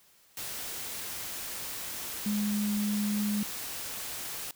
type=tone in noise; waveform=sine; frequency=207.7 Hz; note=G#3; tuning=in tune; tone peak=-27 dBFS; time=2.26-3.43 s; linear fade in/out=2 ms; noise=white; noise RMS=-38 dBFS; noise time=0.37-4.51 s; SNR=+8 dB; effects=white hiss -62 dBFS RMS until 4.55 s